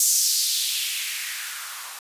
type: noise with band-pass filter sweep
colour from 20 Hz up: violet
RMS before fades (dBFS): -25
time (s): 0-1.99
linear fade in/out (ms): 2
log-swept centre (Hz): 6900 to 930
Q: 2.3
effects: resampled to 32000 Hz

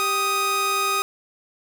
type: tone pair together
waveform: sawtooth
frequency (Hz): 392 / 1247.5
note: G4 / D#6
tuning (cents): 0 / +4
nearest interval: octave + minor sixth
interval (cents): 2004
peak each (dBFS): -25 / -17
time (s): 0-1.02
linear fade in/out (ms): 0
effects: none

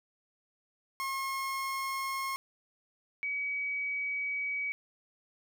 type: tone pair in turn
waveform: 30% pulse / sine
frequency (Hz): 1078 / 2270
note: C#6 / C#7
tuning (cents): -49 / +41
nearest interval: octave + minor second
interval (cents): 1290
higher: second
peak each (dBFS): -30 / -31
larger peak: first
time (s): 1-2.36 / 3.23-4.72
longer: second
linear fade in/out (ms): 0
effects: none

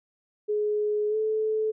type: tone with pitch glide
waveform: sine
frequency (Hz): 420.3 to 434.6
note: G#4 to A4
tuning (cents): +21 to -21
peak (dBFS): -23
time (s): 0.48-1.72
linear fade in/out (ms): 20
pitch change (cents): +58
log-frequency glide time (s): 1.09-1.16
effects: none

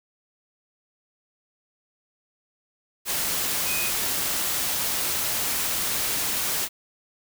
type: tone in noise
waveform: sine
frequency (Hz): 2500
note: D#7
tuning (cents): +8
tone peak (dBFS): -29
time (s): 3.65-3.91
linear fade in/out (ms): 50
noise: white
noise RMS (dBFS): -26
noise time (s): 3.05-6.69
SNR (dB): -6
effects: none

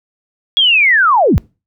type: linear sweep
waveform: sine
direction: down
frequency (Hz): 3366 to 34.65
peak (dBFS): -7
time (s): 0.57-1.38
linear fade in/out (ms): 0
effects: noise-tail reverb RT60 0.3 s tail -24 dB re dry

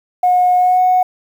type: tone with pitch glide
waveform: sine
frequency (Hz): 724 to 735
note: F#5 to F#5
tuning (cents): -38 to -12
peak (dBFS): -8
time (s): 0.23-1.03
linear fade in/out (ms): 5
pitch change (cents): +26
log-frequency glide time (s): 0.57-0.79
effects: tanh soft clip ceiling -4 dBFS + 7-bit

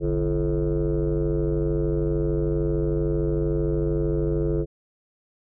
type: tone with frequency modulation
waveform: sine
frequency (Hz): 244.1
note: B3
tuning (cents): -20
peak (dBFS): -19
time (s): 0-4.66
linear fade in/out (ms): 50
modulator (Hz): 93.2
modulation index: 2.5
effects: tanh soft clip ceiling -17 dBFS

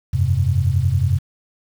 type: chord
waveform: sine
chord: F suspended second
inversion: none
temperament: just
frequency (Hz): 87.31 / 98.22 / 130.96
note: F2 / G2 / C3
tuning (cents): 0 / +4 / +2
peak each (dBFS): -19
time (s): 0.13-1.19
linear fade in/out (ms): 10
effects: 7-bit

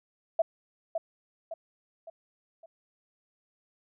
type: tone with echo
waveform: sine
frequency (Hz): 659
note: E5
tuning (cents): -1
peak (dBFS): -20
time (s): 0.39-0.42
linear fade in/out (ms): 5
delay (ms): 560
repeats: 4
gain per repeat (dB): -7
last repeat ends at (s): 2.66
effects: none

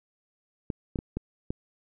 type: clicks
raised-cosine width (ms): 3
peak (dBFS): -17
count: 5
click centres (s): 0.702 / 0.958 / 0.989 / 1.17 / 1.505
effects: none

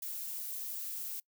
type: noise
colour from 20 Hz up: violet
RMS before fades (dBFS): -40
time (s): 0.02-1.2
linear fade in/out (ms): 5
effects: noise-tail reverb RT60 0.1 s tail -24 dB re dry

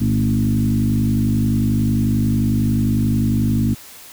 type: tone with frequency modulation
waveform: sine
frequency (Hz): 171.5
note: F3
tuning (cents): -31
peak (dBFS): -14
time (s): 0-3.75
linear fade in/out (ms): 20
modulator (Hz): 51.2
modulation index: 2
effects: white hiss -40 dBFS RMS until 4.12 s

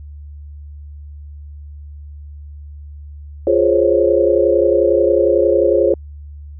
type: chord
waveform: sine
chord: Db major seventh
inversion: first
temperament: equal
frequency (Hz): 349.2 / 415.3 / 523.3 / 554.4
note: F4 / Ab4 / C5 / Db5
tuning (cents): 0 / 0 / 0 / 0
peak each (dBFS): -16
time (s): 3.47-5.94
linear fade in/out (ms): 2
effects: added 73 Hz sine -31 dBFS peak until 6.59 s

